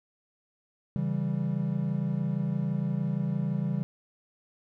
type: chord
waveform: triangle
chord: C# diminished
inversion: none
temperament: equal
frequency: 138.59 / 164.81 / 196 Hz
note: C#3 / E3 / G3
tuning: 0 / 0 / 0 cents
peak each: -29 dBFS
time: 0.96-3.83 s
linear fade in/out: 0 ms
effects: none